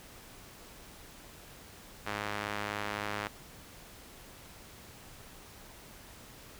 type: tone with band-pass filter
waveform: sawtooth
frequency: 103.83 Hz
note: G#2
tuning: in tune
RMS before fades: -37 dBFS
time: 2.06-3.28 s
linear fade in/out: 10 ms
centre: 1700 Hz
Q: 0.83
effects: pink hiss -52 dBFS RMS until 6.59 s